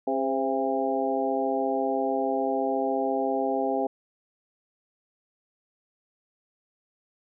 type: harmonic tone with a mistuned harmonic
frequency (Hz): 134.5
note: C3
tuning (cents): +48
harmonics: 2 / 3 / 4 / 5 / 6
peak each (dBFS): -30 / -30 / -30 / -30 / -30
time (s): 0.07-3.87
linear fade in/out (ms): 5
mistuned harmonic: 4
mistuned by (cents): -45
effects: none